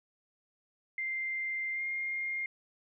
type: tone with pitch glide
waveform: sine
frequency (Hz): 2093 to 2122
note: C7 to C7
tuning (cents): 0 to +24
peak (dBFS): -32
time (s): 0.98-2.46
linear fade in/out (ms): 2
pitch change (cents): +24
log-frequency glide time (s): 1.74-1.82
effects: none